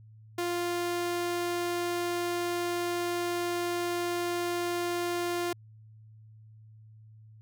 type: tone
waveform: sawtooth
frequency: 349.2 Hz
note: F4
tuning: in tune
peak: -25 dBFS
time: 0.38-5.53 s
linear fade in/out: 5 ms
effects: added 109 Hz sine -50 dBFS peak until 7.41 s